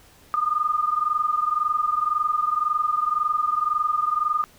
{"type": "tone pair together", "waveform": "sine", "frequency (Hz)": [1212, 1233.9], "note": ["D#6", "D#6"], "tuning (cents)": [-46, -15], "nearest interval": "unison", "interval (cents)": 31, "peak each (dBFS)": [-22, -24], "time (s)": [0.34, 4.44], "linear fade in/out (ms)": 0, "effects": ["pink hiss -53 dBFS RMS until 4.58 s"]}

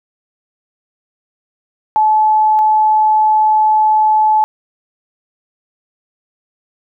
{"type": "tone pair in turn", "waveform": "sine", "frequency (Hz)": [862, 862], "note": ["A5", "A5"], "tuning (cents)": [-36, -36], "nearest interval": "unison", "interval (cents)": 0, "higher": "neither", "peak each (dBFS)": [-8, -8], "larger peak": "neither", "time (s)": [[1.96, 2.59], [2.59, 4.44]], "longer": "second", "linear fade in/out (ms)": 0, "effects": []}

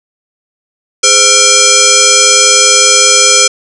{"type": "tone with frequency modulation", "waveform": "sine", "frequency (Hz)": 415.3, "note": "G#4", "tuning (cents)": 0, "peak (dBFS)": -3, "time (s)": [1.03, 3.48], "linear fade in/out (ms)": 10, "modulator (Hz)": 930, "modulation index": 8, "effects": []}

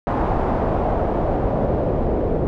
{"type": "noise with low-pass filter sweep", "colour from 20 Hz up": "pink", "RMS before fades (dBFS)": -20, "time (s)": [0.07, 2.47], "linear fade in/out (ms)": 0, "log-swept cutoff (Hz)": [870, 520], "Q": 1.8, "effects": []}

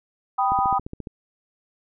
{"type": "chord", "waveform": "sine", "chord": "G augmented", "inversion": "none", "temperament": "equal", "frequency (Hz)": [784, 987.8, 1244.5], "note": ["G5", "B5", "D#6"], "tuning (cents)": [0, 0, 0], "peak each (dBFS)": [-21, -24, -24], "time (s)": [0.38, 0.79], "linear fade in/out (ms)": 10}
{"type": "click train", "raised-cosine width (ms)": 3, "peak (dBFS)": -20, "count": 9, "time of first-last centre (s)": [0.52, 1.072], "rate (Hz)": 14.5}
{"effects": []}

